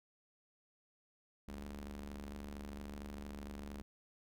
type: ring-modulated tone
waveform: sawtooth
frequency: 73.1 Hz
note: D2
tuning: 7 cents flat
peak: -38 dBFS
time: 1.48-3.82 s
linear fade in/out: 0 ms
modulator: 134 Hz
effects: none